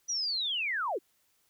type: linear sweep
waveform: sine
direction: down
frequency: 5940 to 288.4 Hz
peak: -29 dBFS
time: 0.08-0.99 s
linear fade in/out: 20 ms
effects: white hiss -71 dBFS RMS until 1.49 s